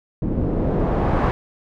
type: noise with low-pass filter sweep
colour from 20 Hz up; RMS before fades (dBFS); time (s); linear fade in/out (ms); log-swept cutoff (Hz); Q
pink; -20; 0.22-1.31; 0; 280 to 1200; 1
effects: none